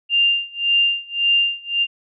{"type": "tone with tremolo", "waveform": "sine", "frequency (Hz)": 2794, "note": "F7", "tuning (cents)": 0, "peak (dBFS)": -12, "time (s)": [0.09, 1.87], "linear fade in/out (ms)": 50, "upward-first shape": "sine", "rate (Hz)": 1.8, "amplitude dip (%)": 95, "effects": []}